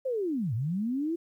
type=linear two-way sweep; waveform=sine; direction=down then up; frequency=543 to 103.83 to 345.1 Hz; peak=-27 dBFS; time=0.05-1.16 s; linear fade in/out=10 ms; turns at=0.54 s; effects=11-bit